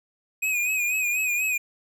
square tone with vibrato, 2489 Hz, D#7, in tune, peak -23 dBFS, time 0.42-1.58 s, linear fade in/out 10 ms, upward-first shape sine, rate 4.1 Hz, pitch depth 60 cents each way, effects none

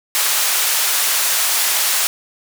white band-pass noise, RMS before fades -17 dBFS, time 0.15-2.07 s, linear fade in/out 0 ms, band 770 to 16000 Hz, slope 12 dB/octave, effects none

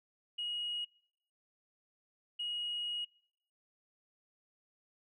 sine tone bursts at uneven times, 2891 Hz, F#7, 41 cents flat, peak -34 dBFS, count 2, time 0.38-0.85 / 2.39-3.05 s, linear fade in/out 10 ms, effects noise-tail reverb RT60 0.7 s tail -26 dB re dry + tanh soft clip ceiling -31 dBFS

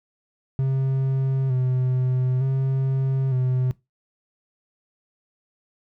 triangle tone with vibrato, 130.7 Hz, C3, 1 cent flat, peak -17 dBFS, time 0.59-3.71 s, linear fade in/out 0 ms, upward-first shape square, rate 0.55 Hz, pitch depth 39 cents each way, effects noise-tail reverb RT60 0.2 s tail -20 dB re dry

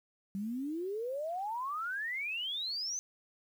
sine exponential sweep, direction up, 190.3 to 6280 Hz, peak -34 dBFS, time 0.35-2.99 s, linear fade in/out 0 ms, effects 10-bit

